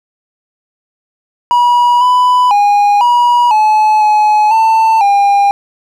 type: tone with pitch steps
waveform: triangle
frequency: 968 / 995 / 819 / 965 / 858 / 848 / 891 / 804 Hz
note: B5 / B5 / G#5 / B5 / A5 / G#5 / A5 / G5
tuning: -35 / +13 / -24 / -40 / -44 / +36 / +22 / +44 cents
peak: -4 dBFS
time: 1.51-5.51 s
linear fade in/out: 0 ms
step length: 500 ms
effects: none